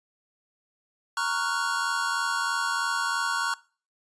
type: chord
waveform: square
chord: Gb major seventh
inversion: first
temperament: equal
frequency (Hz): 932.3 / 1108.7 / 1396.9 / 1480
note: Bb5 / Db6 / F6 / Gb6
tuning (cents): 0 / 0 / 0 / 0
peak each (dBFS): -33 / -31 / -32 / -31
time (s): 1.17-3.54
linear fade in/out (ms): 2
effects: noise-tail reverb RT60 0.4 s tail -22 dB re dry + resampled to 22050 Hz